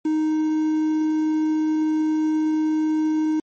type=tone with quantisation; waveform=triangle; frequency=311.1 Hz; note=D#4; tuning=in tune; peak=-16 dBFS; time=0.05-3.4 s; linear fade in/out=5 ms; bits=7; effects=MP3 32 kbps